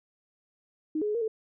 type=tone with pitch steps; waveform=sine; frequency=310.8 / 419 / 421.5 / 468.6 / 439.3 Hz; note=D#4 / G#4 / G#4 / A#4 / A4; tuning=-2 / +15 / +26 / +9 / -3 cents; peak=-26 dBFS; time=0.95-1.28 s; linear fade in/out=5 ms; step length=66 ms; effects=none